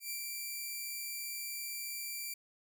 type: tone with ADSR envelope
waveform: 5% pulse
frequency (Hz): 2349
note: D7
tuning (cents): 0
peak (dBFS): -27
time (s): 0-2.34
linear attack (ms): 100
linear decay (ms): 93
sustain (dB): -2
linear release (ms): 5
effects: none